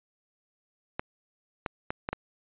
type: clicks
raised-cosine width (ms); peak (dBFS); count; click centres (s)
0.5; -15; 5; 0.995 / 1.662 / 1.905 / 2.089 / 2.13
effects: resampled to 8000 Hz